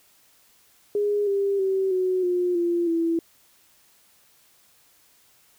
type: tone with pitch steps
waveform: sine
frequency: 412 / 397.5 / 383.5 / 370 / 357 / 344.5 / 332.3 Hz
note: G#4 / G4 / G4 / F#4 / F4 / F4 / E4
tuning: -14 / +24 / -38 / 0 / +38 / -24 / +14 cents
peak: -20 dBFS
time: 0.95-3.19 s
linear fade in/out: 2 ms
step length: 320 ms
effects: white hiss -59 dBFS RMS until 5.58 s